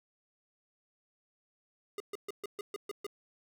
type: tone bursts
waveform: square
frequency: 409.2 Hz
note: G#4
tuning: 26 cents flat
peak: -37 dBFS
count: 8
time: 1.98-3.066 s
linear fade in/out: 2 ms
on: 22 ms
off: 130 ms
effects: none